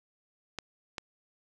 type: clicks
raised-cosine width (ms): 0.2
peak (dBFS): -18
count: 2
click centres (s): 0.587 / 0.982
effects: none